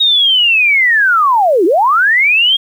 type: linear two-way sweep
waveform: sine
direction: down then up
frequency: 3785 to 313.3 to 3279 Hz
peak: -7 dBFS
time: 0-2.57 s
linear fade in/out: 10 ms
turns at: 1.65 s
effects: 7-bit